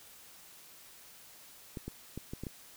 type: clicks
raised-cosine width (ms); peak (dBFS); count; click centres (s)
3; -26; 6; 1.772 / 1.88 / 2.176 / 2.335 / 2.436 / 2.468
effects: white hiss -55 dBFS RMS until 2.76 s